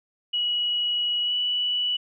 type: tone with pitch glide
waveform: sine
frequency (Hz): 2918 to 2954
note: F#7 to F#7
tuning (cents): -25 to -3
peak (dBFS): -22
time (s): 0.33-1.97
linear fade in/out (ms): 10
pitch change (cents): +22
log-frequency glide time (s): 1.24-1.33
effects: none